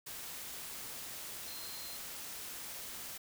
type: tone in noise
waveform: sine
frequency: 4142 Hz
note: C8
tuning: 18 cents flat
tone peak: -49 dBFS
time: 1.47-1.97 s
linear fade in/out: 10 ms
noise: white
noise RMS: -45 dBFS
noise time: 0.06-3.18 s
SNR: -7 dB
effects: none